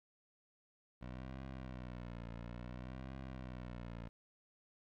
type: tone with vibrato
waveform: 15% pulse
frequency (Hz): 61.74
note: B1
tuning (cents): 0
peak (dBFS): -39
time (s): 1.01-4.09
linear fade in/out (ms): 10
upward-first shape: triangle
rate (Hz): 0.58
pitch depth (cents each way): 130
effects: low-pass 3000 Hz 12 dB/octave + 13-bit